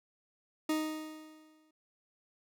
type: tone with exponential decay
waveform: 40% pulse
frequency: 311.1 Hz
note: D#4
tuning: in tune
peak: -27 dBFS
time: 0.69-1.71 s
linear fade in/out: 5 ms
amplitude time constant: 220 ms
effects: none